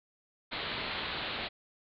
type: low-pass noise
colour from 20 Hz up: white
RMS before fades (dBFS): -37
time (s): 0.51-1.49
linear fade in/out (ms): 20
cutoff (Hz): 4300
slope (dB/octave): 96
effects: none